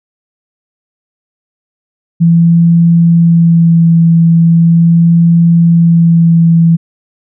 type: tone with vibrato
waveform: sine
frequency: 167.5 Hz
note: E3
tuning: 28 cents sharp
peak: -3 dBFS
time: 2.2-6.77 s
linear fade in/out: 20 ms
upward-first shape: sine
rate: 0.39 Hz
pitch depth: 13 cents each way
effects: none